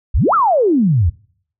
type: exponential two-way sweep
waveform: sine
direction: up then down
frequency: 42 to 1396.9 to 75.1 Hz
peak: -10 dBFS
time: 0.14-1.1 s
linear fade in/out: 10 ms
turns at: 0.34 s
effects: noise-tail reverb RT60 0.6 s tail -25 dB re dry